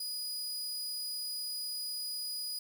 sawtooth tone, 4932 Hz, D#8, 16 cents flat, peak -33 dBFS, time 0-2.59 s, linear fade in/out 5 ms, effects 10-bit

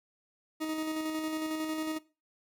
40% pulse tone with tremolo, 313.8 Hz, D#4, 15 cents sharp, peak -30 dBFS, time 0.6-1.99 s, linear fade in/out 20 ms, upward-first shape square, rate 11 Hz, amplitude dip 30%, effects noise-tail reverb RT60 0.3 s tail -19 dB re dry

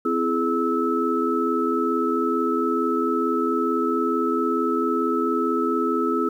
sine tone cluster, 257.9 / 335.6 / 420.1 / 1304 Hz, C4 / E4 / G#4 / E6, -25 / +31 / +20 / -19 cents, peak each -25 dBFS, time 0.05-6.29 s, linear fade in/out 5 ms, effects 9-bit

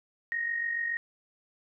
sine tone with amplitude modulation, 1867 Hz, A#6, 2 cents sharp, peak -26 dBFS, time 0.32-0.97 s, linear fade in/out 0 ms, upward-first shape sine, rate 47.1 Hz, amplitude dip 55%, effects none

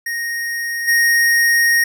square tone with level steps, 1864.7 Hz, A#6, in tune, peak -21 / -12 dBFS, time 0.06-1.84 s, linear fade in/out 5 ms, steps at 0.87 s, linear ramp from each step 20 ms, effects none

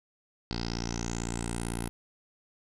10% pulse tone with low-pass filter sweep, 57.9 Hz, A#1, 11 cents flat, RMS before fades -34 dBFS, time 0.51-1.89 s, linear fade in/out 0 ms, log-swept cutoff 4600 to 11000 Hz, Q 7.4, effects none

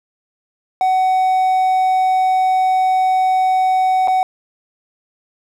triangle tone with dropouts, 750 Hz, F#5, 23 cents sharp, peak -10 dBFS, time 0.81-4.23 s, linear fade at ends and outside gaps 1 ms, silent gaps 4.075-4.081 s, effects none

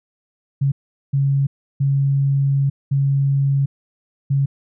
sine tone bursts at uneven times, 138.4 Hz, C#3, 2 cents flat, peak -14 dBFS, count 5, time 0.61-0.72 / 1.13-1.47 / 1.8-2.7 / 2.91-3.66 / 4.3-4.46 s, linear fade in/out 10 ms, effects none

